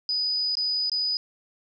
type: tone with dropouts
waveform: sine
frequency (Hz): 4972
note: D#8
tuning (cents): -2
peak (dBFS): -23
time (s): 0.09-1.17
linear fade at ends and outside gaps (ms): 1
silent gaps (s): 0.553-0.57 / 0.897-0.917
effects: none